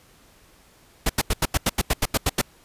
pink noise bursts, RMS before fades -20 dBFS, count 12, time 1.06-2.415 s, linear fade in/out 5 ms, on 35 ms, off 85 ms, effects pink hiss -55 dBFS RMS until 2.64 s + resampled to 32000 Hz

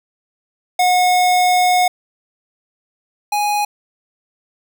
square tone pair in turn, 726 / 829.3 Hz, F#5 / G#5, -33 / -3 cents, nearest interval major second, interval 230 cents, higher second, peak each -12 / -16 dBFS, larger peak first, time 0.79-1.88 / 3.32-3.65 s, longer first, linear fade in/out 5 ms, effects none

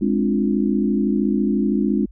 sine chord, D half-diminished seventh, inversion second, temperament equal, 207.7 / 261.6 / 293.7 / 349.2 Hz, Ab3 / C4 / D4 / F4, 0 / 0 / 0 / 0 cents, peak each -19 / -23 / -23 / -25 dBFS, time 0.01-2.06 s, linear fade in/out 10 ms, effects added 50 Hz sine -40 dBFS peak until 2.11 s

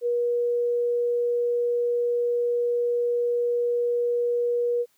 sine tone, 480 Hz, B4, 49 cents flat, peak -21 dBFS, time 0.01-4.86 s, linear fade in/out 50 ms, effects white hiss -66 dBFS RMS until 4.97 s + high-pass 100 Hz 12 dB/octave

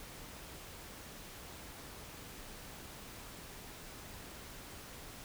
silence, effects pink hiss -50 dBFS RMS until 5.24 s

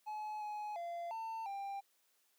triangle tone with pitch steps, 852 / 841 / 687 / 900 / 793 Hz, G#5 / G#5 / F5 / A5 / G5, +44 / +22 / -29 / +39 / +20 cents, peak -38 dBFS, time 0.06-1.81 s, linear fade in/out 20 ms, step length 350 ms, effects white hiss -75 dBFS RMS until 2.38 s + high-pass 300 Hz 12 dB/octave

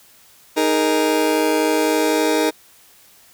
30% pulse chord, D# suspended fourth, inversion none, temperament just, 311.1 / 414.8 / 466.7 Hz, D#4 / G#4 / A#4, 0 / -2 / +2 cents, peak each -16 / -20 / -17 dBFS, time 0.56-2.51 s, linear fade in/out 20 ms, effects white hiss -50 dBFS RMS until 3.33 s

